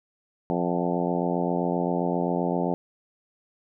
harmonic tone with a mistuned harmonic, 87.6 Hz, F2, 6 cents sharp, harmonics 2 / 3 / 4 / 5 / 6 / 7 / 8 / 9 / 10, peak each -28 / -30 / -31 / -32 / -33 / -33 / -34 / -35 / -35 dBFS, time 0.5-2.74 s, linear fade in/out 0 ms, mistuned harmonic 9, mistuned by -31 cents, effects none

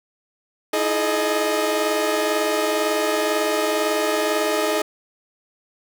sawtooth tone cluster, 317 / 339 / 424 / 616 Hz, D#4 / E4 / G#4 / D#5, +32 / +49 / +36 / -17 cents, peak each -23 / -27 / -19 / -19 dBFS, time 0.73-4.82 s, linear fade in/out 5 ms, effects none

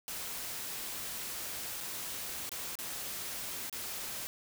white noise with dropouts, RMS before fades -40 dBFS, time 0.08-4.27 s, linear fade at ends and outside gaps 0 ms, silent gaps 1.805-1.809 / 2.493-2.517 / 2.754-2.788 / 3.697-3.727 s, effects none

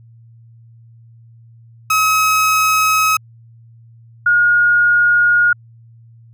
30% pulse / sine tone pair in turn, 1277 / 1433.4 Hz, D#6 / F6, +45 / +45 cents, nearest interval major second, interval 200 cents, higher second, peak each -9 dBFS, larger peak neither, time 1.9-3.17 / 4.26-5.53 s, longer neither, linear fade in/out 5 ms, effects added 115 Hz sine -41 dBFS peak until 6.33 s

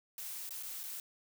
blue noise with dropouts, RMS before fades -43 dBFS, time 0.18-1 s, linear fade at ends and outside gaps 1 ms, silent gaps 0.492-0.507 / 0.627-0.632 / 0.833-0.837 s, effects none

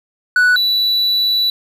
triangle tone pair in turn, 1480 / 3951 Hz, F#6 / B7, 0 / 0 cents, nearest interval octave + perfect fourth, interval 1700 cents, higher second, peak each -7 / -11 dBFS, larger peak first, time 0.36-0.56 / 0.56-1.5 s, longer second, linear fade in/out 2 ms, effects none

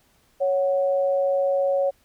sine tone pair together, 554.4 / 740 Hz, C#5 / F#5, 0 / 0 cents, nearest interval perfect fourth, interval 500 cents, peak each -19 / -29 dBFS, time 0.4-1.91 s, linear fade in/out 20 ms, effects pink hiss -62 dBFS RMS until 2.04 s

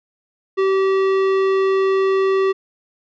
sine tone with tanh clipping, 385.2 Hz, G4, 30 cents flat, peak -16 dBFS, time 0.57-2.53 s, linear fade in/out 20 ms, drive 15 dB, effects none

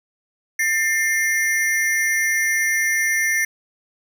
square ring-modulated tone, 1953 Hz, B6, 20 cents flat, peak -15 dBFS, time 0.59-3.45 s, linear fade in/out 5 ms, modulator 158 Hz, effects none

